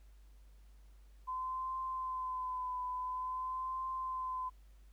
sine tone with vibrato, 1022 Hz, C6, 41 cents flat, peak -36 dBFS, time 1.27-4.5 s, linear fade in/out 20 ms, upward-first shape triangle, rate 0.48 Hz, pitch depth 37 cents each way, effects added 50 Hz sine -56 dBFS peak until 4.92 s + pink hiss -73 dBFS RMS until 4.92 s

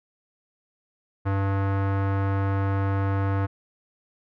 square tone with low-pass filter, 98 Hz, G2, in tune, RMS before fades -24 dBFS, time 1.25-3.47 s, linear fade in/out 20 ms, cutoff 1400 Hz, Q 1.6, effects none

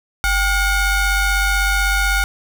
35% pulse ring-modulated tone, 740 Hz, F#5, in tune, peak -10 dBFS, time 0.24-2.24 s, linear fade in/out 0 ms, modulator 692 Hz, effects none

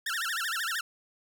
sawtooth tone with vibrato, 1568 Hz, G6, in tune, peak -26 dBFS, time 0.06-0.81 s, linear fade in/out 5 ms, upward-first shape sine, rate 13 Hz, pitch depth 300 cents each way, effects none

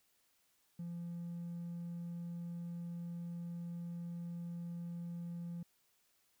triangle tone, 171.6 Hz, F3, 30 cents flat, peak -38 dBFS, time 0.79-5.63 s, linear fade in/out 5 ms, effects tanh soft clip ceiling -36 dBFS + white hiss -75 dBFS RMS until 6.4 s

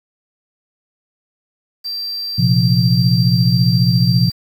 triangle tone, 4700 Hz, D8, 1 cent sharp, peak -20 dBFS, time 1.84-4.32 s, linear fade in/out 20 ms
sine chord, Bb suspended second, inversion none, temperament just, 116.54 / 131.11 / 174.81 Hz, Bb2 / C3 / F3, 0 / +4 / +2 cents, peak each -15 dBFS, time 2.38-4.3 s, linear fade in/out 10 ms
effects 7-bit

